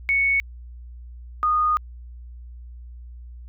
sine tone pair in turn, 2217 / 1231.4 Hz, C#7 / D#6, 0 / -18 cents, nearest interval minor seventh, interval 1018 cents, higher first, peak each -17 dBFS, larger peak neither, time 0.09-0.4 / 1.43-1.77 s, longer second, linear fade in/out 0 ms, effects added 60 Hz sine -37 dBFS peak until 3.48 s

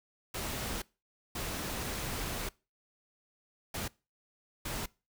pink noise bursts at uneven times, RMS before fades -37 dBFS, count 4, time 0.34-0.82 / 1.35-2.49 / 3.74-3.88 / 4.65-4.86 s, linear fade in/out 5 ms, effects noise-tail reverb RT60 0.3 s tail -23 dB re dry

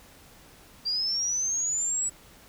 sine linear sweep, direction up, 4699 to 7902 Hz, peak -25 dBFS, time 0.85-2.1 s, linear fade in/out 20 ms, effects pink hiss -53 dBFS RMS until 2.48 s

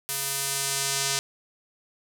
square tone with band-pass filter sweep, 137.9 Hz, C#3, 9 cents flat, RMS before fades -28 dBFS, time 0.09-1.19 s, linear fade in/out 0 ms, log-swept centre 12000 to 6700 Hz, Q 1, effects none

